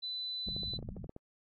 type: tone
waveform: sine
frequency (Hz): 4000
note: B7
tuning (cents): +21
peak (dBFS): -36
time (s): 0.02-0.78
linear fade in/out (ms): 20
type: low-pass noise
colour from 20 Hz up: white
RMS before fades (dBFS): -44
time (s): 0.46-1.07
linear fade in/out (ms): 10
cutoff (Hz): 220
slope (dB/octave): 96
type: clicks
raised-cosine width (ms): 2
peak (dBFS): -31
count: 11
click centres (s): 0.487 / 0.565 / 0.633 / 0.737 / 0.79 / 0.827 / 0.889 / 0.967 / 1.043 / 1.094 / 1.164
effects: AAC 32 kbps

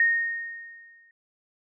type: tone with exponential decay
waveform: sine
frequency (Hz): 1852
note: A#6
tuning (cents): -12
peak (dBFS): -16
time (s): 0-1.11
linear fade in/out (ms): 2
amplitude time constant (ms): 240
effects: none

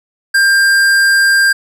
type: tone with hard clipping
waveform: triangle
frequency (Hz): 1594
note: G6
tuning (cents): +28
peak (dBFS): -9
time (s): 0.34-1.53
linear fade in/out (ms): 10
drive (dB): 17
effects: none

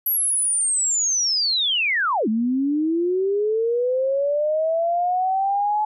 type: linear two-way sweep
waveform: sine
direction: down then up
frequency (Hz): 11810 to 212.1 to 856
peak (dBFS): -18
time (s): 0.06-5.85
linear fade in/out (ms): 5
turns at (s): 2.28
effects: none

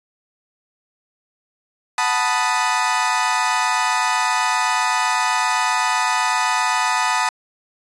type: chord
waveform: 30% pulse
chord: B dominant seventh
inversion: second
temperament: equal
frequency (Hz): 740 / 880 / 987.8 / 1244.5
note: F#5 / A5 / B5 / D#6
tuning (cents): 0 / 0 / 0 / 0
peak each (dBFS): -23 / -19 / -19 / -20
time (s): 1.98-7.29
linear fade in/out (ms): 2
effects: resampled to 22050 Hz

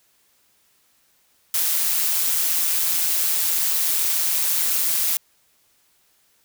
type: noise with amplitude modulation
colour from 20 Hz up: blue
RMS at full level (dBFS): -19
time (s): 1.54-5.17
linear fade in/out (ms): 2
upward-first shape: sine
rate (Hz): 166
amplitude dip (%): 45
effects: white hiss -62 dBFS RMS until 6.44 s

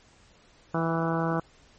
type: harmonic tone with a mistuned harmonic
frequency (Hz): 164.81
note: E3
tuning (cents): 0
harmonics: 1 / 2 / 3 / 4 / 5 / 6 / 7 / 8 / 9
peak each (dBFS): -28 / -31 / -33 / -34 / -35 / -36 / -36 / -37 / -38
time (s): 0.74-1.4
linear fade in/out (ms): 5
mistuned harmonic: 5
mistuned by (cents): -17
effects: pink hiss -58 dBFS RMS until 1.78 s + MP3 32 kbps

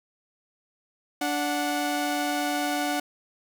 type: tone pair together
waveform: sawtooth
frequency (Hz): 291.7 / 735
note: D4 / F#5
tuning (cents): -12 / -12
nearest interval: octave + major third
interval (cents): 1600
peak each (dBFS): -24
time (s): 1.21-3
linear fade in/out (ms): 5
effects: none

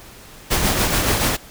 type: noise with tremolo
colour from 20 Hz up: pink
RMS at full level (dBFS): -17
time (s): 0.5-1.37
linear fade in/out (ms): 20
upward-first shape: sine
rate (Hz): 7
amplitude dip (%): 40
effects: pink hiss -42 dBFS RMS until 1.5 s

